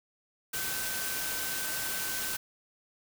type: tone in noise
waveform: sine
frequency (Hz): 1533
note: G6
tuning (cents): -39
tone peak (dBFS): -40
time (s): 0.53-2.37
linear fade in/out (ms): 10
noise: white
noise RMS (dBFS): -34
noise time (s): 0.53-2.37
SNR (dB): -9
effects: none